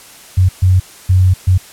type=tone bursts at uneven times; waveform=sine; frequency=92.5 Hz; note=F#2; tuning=in tune; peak=-6 dBFS; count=4; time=0.37-0.49 / 0.62-0.8 / 1.09-1.34 / 1.47-1.58 s; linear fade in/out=10 ms; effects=white hiss -38 dBFS RMS until 1.72 s + low-pass 12000 Hz 12 dB/octave